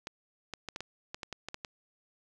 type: clicks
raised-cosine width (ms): 0.2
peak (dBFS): -21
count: 11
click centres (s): 0.071 / 0.537 / 0.687 / 0.761 / 0.806 / 1.145 / 1.232 / 1.327 / 1.486 / 1.544 / 1.648
effects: none